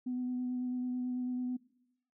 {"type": "tone with vibrato", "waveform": "sine", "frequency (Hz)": 250, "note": "B3", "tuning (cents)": 21, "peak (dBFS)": -32, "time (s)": [0.06, 1.57], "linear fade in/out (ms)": 10, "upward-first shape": "sine", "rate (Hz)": 9.1, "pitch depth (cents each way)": 13, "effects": ["noise-tail reverb RT60 0.9 s tail -21 dB re dry", "tanh soft clip ceiling -28 dBFS"]}